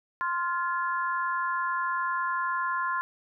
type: chord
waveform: sine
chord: F major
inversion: second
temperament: equal with one note detuned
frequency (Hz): 1046.5 / 1396.9 / 1714.8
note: C6 / F6 / A6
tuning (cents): 0 / 0 / -45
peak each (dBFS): -28 / -32 / -34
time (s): 0.21-3.01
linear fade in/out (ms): 0
effects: none